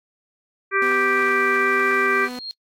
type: harmonic tone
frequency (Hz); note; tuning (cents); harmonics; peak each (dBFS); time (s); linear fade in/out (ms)
392; G4; 0; 1 / 3 / 4 / 5 / 6; -23 / -22 / -22 / -24 / -26; 0.71-2.29; 50
type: tone with vibrato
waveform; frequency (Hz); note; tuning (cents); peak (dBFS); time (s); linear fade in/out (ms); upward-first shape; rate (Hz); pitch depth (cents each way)
sawtooth; 250.3; B3; +23; -26; 0.82-2.39; 0; square; 1.2; 11
type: tone with exponential growth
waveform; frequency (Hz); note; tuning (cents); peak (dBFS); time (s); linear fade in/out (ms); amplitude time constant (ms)
sine; 4237; C8; +21; -26; 1.95-2.51; 0; 120
effects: noise-tail reverb RT60 0.1 s tail -26 dB re dry + AAC 64 kbps